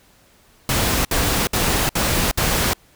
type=noise bursts; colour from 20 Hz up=pink; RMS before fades=-19 dBFS; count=5; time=0.69-2.734 s; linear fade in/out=2 ms; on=360 ms; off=61 ms; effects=pink hiss -54 dBFS RMS until 2.95 s